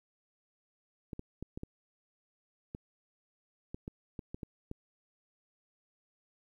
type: clicks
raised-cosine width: 3 ms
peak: -27 dBFS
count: 12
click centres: 1.132 / 1.194 / 1.426 / 1.575 / 1.634 / 2.749 / 3.745 / 3.879 / 4.192 / 4.345 / 4.432 / 4.714 s
effects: 11-bit

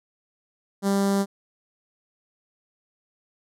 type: tone with notch filter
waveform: sawtooth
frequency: 197.8 Hz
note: G3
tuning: 16 cents sharp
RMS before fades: -22 dBFS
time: 0.82-1.26 s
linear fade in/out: 50 ms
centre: 2500 Hz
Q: 0.74
effects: low-pass 12000 Hz 12 dB/octave

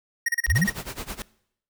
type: tone bursts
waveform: square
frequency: 1873 Hz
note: A#6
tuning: 8 cents sharp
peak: -21 dBFS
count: 8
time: 0.26-0.699 s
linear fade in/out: 5 ms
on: 26 ms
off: 33 ms
type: clicks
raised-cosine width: 0.2 ms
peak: -18 dBFS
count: 2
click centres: 0.466 / 0.502 s
type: linear sweep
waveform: sine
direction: up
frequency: 35.52 to 220 Hz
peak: -19 dBFS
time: 0.47-0.67 s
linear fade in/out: 20 ms
type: noise with tremolo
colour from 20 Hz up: pink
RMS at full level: -32 dBFS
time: 0.55-1.22 s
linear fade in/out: 0 ms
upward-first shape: sine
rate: 9.4 Hz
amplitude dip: 90%
effects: noise-tail reverb RT60 0.7 s tail -21 dB re dry

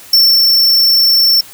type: tone with ADSR envelope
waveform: square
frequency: 5410 Hz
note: E8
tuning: 44 cents sharp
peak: -5 dBFS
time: 0.13-1.41 s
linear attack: 4 ms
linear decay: 260 ms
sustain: -2 dB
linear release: 6 ms
effects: white hiss -36 dBFS RMS until 1.53 s

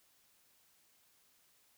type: silence
effects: white hiss -70 dBFS RMS until 1.77 s

